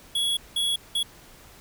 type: tone bursts at uneven times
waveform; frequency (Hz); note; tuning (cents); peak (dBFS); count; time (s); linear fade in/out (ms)
square; 3355; G#7; +17; -23; 3; 0.15-0.37 / 0.56-0.76 / 0.95-1.03; 5
effects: pink hiss -50 dBFS RMS until 1.6 s